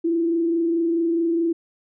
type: tone with frequency modulation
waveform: sine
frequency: 334.5 Hz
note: E4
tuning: 25 cents sharp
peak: -18 dBFS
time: 0.04-1.53 s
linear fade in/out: 10 ms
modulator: 24.7 Hz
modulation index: 0.36
effects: none